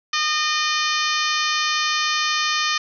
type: harmonic tone with a mistuned harmonic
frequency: 611 Hz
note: D#5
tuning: 32 cents flat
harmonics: 2 / 3 / 4 / 5 / 6 / 7 / 8 / 9 / 10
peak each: -24 / -26 / -27 / -28 / -29 / -29 / -30 / -31 / -31 dBFS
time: 0.13-2.78 s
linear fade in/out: 5 ms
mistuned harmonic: 6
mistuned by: -28 cents
effects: none